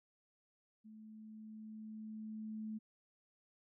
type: tone with level ramp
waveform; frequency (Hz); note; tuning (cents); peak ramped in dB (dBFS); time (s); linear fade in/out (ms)
sine; 217.1; A3; -23; -53 to -40; 0.84-2.79; 20
effects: none